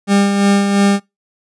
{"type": "tone with tremolo", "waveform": "40% pulse", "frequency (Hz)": 200, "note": "G3", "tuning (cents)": 35, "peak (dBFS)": -8, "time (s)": [0.07, 1], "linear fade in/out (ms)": 50, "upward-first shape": "sine", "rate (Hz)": 2.9, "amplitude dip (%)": 45, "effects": ["noise-tail reverb RT60 0.2 s tail -23 dB re dry", "resampled to 24000 Hz"]}